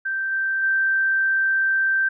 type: tone with level steps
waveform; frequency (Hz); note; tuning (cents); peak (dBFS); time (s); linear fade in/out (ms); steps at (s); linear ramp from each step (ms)
sine; 1564; G6; -4; -22 / -20 / -17; 0.05-2.09; 10; 0.31 / 0.62; 20
effects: none